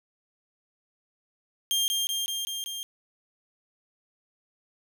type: tone with echo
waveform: sawtooth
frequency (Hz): 3199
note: G7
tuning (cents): +34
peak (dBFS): -20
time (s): 1.71-1.88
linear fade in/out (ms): 0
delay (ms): 190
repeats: 5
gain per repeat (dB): -2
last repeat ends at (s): 2.83
effects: none